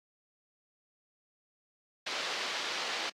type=low-pass noise; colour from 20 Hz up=white; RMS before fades=-36 dBFS; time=2.06-3.1 s; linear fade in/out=10 ms; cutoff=4700 Hz; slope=24 dB/octave; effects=high-pass 400 Hz 12 dB/octave + AAC 64 kbps